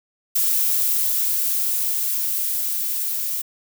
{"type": "noise with level ramp", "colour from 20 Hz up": "violet", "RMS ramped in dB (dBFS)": [-19, -25], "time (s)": [0.35, 3.42], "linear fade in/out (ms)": 10, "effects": []}